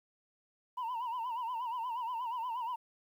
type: tone with vibrato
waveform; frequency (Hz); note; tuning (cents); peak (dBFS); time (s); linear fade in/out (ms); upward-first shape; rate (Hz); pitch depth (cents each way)
sine; 956; A#5; +43; -32; 0.77-2.76; 10; sine; 8.4; 110
effects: tanh soft clip ceiling -33 dBFS + 11-bit